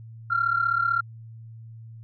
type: tone pair together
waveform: sine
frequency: 1361.1 / 1396.9 Hz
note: F6 / F6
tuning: -45 / 0 cents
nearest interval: unison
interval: 45 cents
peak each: -23 dBFS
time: 0.3-1.01 s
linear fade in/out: 10 ms
effects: tanh soft clip ceiling -13 dBFS + added 113 Hz sine -40 dBFS peak until 2.03 s